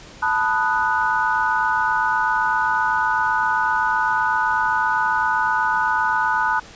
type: chord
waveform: sine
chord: B dominant seventh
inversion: third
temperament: equal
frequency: 880 / 987.8 / 1244.5 / 1480 Hz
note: A5 / B5 / D#6 / F#6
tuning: 0 / 0 / 0 / 0 cents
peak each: -22 / -23 / -25 / -21 dBFS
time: 0.22-6.6 s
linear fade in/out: 10 ms
effects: pink hiss -42 dBFS RMS until 6.75 s + resampled to 16000 Hz